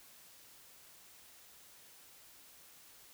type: silence
effects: white hiss -59 dBFS RMS until 3.13 s